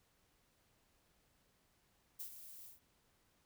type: noise with ADSR envelope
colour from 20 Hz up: violet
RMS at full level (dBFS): -44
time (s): 2.19-2.8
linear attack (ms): 14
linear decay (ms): 89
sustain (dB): -10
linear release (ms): 140
effects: pink hiss -75 dBFS RMS until 3.45 s

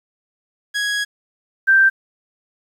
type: tone pair in turn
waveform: sawtooth / sine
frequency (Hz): 1661.2 / 1568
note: G#6 / G6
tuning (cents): 0 / 0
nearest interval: minor second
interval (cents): 100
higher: first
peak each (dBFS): -15 / -9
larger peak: second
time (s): 0.74-1.05 / 1.67-1.9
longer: first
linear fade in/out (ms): 20
effects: low-pass 8000 Hz 12 dB/octave + 8-bit

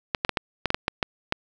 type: clicks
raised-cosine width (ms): 0.3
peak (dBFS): -6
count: 10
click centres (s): 0.148 / 0.249 / 0.293 / 0.372 / 0.657 / 0.704 / 0.745 / 0.881 / 1.028 / 1.324
effects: none

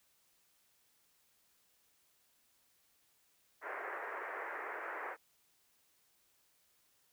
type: band-pass noise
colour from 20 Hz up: white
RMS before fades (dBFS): -43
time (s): 3.61-5.17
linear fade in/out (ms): 50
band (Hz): 360 to 2000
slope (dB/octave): 48
effects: white hiss -73 dBFS RMS until 7.12 s

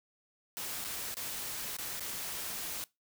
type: noise with dropouts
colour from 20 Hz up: white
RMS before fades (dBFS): -39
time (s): 0.57-2.84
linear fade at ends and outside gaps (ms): 0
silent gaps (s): 0.842-0.847 / 1.142-1.169 / 1.767-1.786 / 1.996-2.006
effects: noise-tail reverb RT60 0.2 s tail -21 dB re dry

